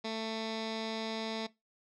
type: tone with low-pass filter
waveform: 15% pulse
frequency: 222.1 Hz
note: A3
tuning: 16 cents sharp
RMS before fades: -37 dBFS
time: 0.04-1.47 s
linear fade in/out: 10 ms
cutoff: 4500 Hz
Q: 3.5
effects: noise-tail reverb RT60 0.2 s tail -19 dB re dry